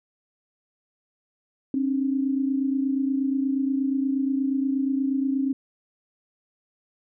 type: tone pair together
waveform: sine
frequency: 267.7 / 296.1 Hz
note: C4 / D4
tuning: +40 / +14 cents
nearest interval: major second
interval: 174 cents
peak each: -22 / -29 dBFS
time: 1.74-5.53 s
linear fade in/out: 2 ms
effects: none